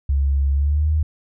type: tone with pitch glide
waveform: sine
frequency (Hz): 69.3 to 77.34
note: C#2 to D#2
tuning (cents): 0 to -10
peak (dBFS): -15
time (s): 0.09-1.03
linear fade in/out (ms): 5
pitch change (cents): +190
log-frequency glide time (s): 0.53-0.9
effects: none